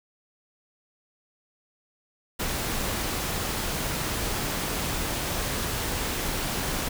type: noise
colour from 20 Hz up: pink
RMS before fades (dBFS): -29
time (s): 2.39-6.89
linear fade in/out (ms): 10
effects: none